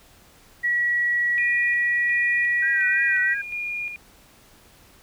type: tone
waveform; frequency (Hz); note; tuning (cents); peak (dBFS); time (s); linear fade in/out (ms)
sine; 1927; B6; -43; -19; 0.63-3.35; 20
type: tone with tremolo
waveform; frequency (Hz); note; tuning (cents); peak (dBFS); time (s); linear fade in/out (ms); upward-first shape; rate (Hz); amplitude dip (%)
sine; 2425; D#7; -45; -26; 1.38-3.96; 0; square; 1.4; 50
type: tone with vibrato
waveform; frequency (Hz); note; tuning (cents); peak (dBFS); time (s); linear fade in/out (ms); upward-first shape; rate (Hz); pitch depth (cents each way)
sine; 1568; G6; 0; -25; 2.62-3.42; 10; triangle; 3; 81
effects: pink hiss -53 dBFS RMS until 5.02 s